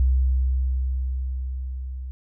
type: tone with level ramp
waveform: sine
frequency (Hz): 64.5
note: C2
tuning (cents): -24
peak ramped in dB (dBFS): -15 to -30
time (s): 0-2.11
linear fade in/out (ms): 0
effects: none